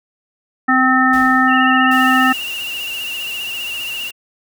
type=harmonic tone; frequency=258.7 Hz; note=C4; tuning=19 cents flat; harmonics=1 / 3 / 5 / 7; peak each=-15 / -18 / -15 / -15 dBFS; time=0.68-2.33 s; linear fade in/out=10 ms
type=noise with exponential decay; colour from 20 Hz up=pink; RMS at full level=-31 dBFS; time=1.13-1.96 s; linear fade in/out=5 ms; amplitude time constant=180 ms
type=tone with vibrato; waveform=sine; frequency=2794 Hz; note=F7; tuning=in tune; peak=-22 dBFS; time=1.47-4.12 s; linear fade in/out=50 ms; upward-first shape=sine; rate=15 Hz; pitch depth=53 cents each way
type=noise; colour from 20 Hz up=white; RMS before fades=-33 dBFS; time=1.91-4.11 s; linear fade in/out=5 ms
effects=none